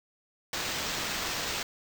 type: noise with sample-and-hold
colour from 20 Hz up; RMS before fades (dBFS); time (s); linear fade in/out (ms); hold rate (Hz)
blue; -33; 0.53-1.63; 2; 11025
effects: none